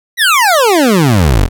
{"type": "exponential sweep", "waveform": "25% pulse", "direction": "down", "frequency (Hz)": [2000, 38.5], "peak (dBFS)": -3, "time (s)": [0.17, 1.49], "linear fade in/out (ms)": 50, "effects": []}